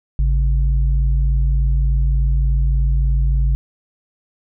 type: tone pair together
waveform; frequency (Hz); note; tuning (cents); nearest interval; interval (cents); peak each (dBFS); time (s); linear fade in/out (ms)
sine; 53.25 / 136.6; G#1 / C#3; +44 / -25; octave + major third; 1631; -13 / -23; 0.19-3.55; 0
effects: none